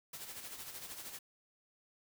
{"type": "noise with tremolo", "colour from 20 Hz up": "white", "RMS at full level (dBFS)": -45, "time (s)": [0.13, 1.19], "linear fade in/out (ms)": 5, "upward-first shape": "sine", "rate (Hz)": 13, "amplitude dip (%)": 55, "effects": []}